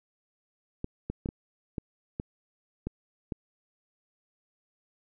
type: clicks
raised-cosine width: 3 ms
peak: -19 dBFS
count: 8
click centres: 0.844 / 1.1 / 1.259 / 1.289 / 1.782 / 2.199 / 2.87 / 3.322 s
effects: none